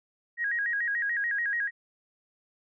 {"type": "tone with vibrato", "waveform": "sine", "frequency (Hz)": 1760, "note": "A6", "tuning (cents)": 0, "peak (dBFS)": -26, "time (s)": [0.37, 1.71], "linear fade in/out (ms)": 50, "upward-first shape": "square", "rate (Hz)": 6.9, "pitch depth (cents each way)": 120, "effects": []}